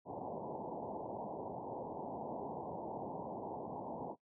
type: low-pass noise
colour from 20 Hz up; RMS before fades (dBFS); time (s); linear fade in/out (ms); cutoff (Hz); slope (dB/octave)
white; -43; 0.05-4.16; 50; 950; 96
effects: noise-tail reverb RT60 0.1 s tail -20 dB re dry + high-pass 150 Hz 12 dB/octave